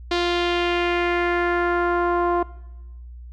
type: tone with low-pass filter sweep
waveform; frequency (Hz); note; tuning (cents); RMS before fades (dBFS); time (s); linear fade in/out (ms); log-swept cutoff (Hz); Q
sawtooth; 349.2; F4; 0; -21; 0.11-2.43; 5; 4100 to 990; 2.3
effects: noise-tail reverb RT60 1.0 s tail -20 dB re dry + added 60 Hz sine -36 dBFS peak until 3.32 s